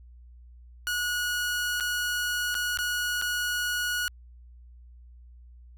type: tone with dropouts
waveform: sawtooth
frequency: 1456 Hz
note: F#6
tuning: 28 cents flat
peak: -23 dBFS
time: 0.87-4.08 s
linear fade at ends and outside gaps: 0 ms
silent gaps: 1.8-1.807 / 2.544-2.551 / 2.773-2.788 / 3.215-3.222 s
effects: added 60 Hz sine -47 dBFS peak until 5.77 s